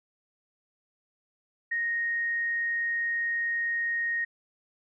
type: tone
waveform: sine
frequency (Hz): 1864.7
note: A#6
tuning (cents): 0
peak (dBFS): -26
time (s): 1.71-4.25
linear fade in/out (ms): 10
effects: none